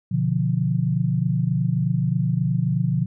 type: chord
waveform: sine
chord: B diminished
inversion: none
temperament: equal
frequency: 123.47 / 146.83 / 174.61 Hz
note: B2 / D3 / F3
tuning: 0 / 0 / 0 cents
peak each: -23 dBFS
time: 0.11-3.06 s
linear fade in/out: 10 ms
effects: none